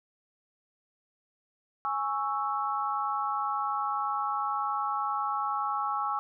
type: chord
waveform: sine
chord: C# minor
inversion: second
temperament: equal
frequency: 830.6 / 1108.7 / 1318.5 Hz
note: G#5 / C#6 / E6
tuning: 0 / 0 / 0 cents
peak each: -32 dBFS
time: 1.85-6.19 s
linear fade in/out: 0 ms
effects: none